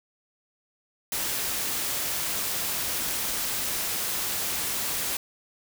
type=noise; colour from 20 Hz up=white; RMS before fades=-29 dBFS; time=1.12-5.17 s; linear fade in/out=2 ms; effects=none